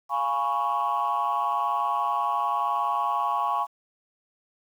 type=chord; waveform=sine; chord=C# dominant seventh; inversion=first; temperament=equal; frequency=698.5 / 830.6 / 987.8 / 1108.7 Hz; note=E#5 / G#5 / B5 / C#6; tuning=0 / 0 / 0 / 0 cents; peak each=-31 / -27 / -29 / -25 dBFS; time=0.09-3.67 s; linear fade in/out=50 ms; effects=tanh soft clip ceiling -17 dBFS + 9-bit